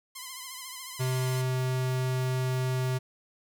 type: tone with vibrato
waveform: 5% pulse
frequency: 1032 Hz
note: C6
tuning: 24 cents flat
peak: -27 dBFS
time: 0.15-1.42 s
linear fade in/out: 10 ms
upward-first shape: triangle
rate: 14 Hz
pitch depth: 75 cents each way
type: tone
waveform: square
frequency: 128.8 Hz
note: C3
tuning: 27 cents flat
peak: -27 dBFS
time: 0.99-2.99 s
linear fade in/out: 20 ms
effects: none